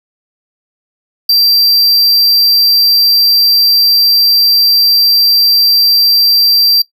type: tone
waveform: square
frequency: 4707 Hz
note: D8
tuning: 3 cents sharp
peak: -6 dBFS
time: 1.29-6.82 s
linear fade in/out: 5 ms
effects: noise-tail reverb RT60 0.1 s tail -17 dB re dry